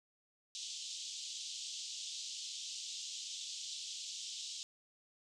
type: band-pass noise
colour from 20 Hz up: pink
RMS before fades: -45 dBFS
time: 0.55-4.63 s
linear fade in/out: 0 ms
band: 3100 to 7600 Hz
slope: 48 dB/octave
effects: none